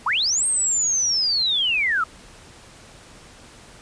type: linear two-way sweep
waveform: sine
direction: up then down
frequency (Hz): 838 to 8590 to 1239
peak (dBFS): -18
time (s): 0.06-2.04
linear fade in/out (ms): 5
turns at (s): 0.46
effects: pink hiss -46 dBFS RMS until 3.81 s + resampled to 22050 Hz